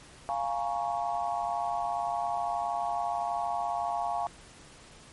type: chord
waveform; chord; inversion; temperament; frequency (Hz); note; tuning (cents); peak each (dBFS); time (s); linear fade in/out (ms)
sine; Bb minor seventh; second; equal; 698.5 / 830.6 / 932.3 / 1108.7; F5 / Ab5 / Bb5 / Db6; 0 / 0 / 0 / 0; -31 / -33 / -37 / -37; 0.29-4.27; 0
effects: pink hiss -52 dBFS RMS until 5.12 s + MP3 48 kbps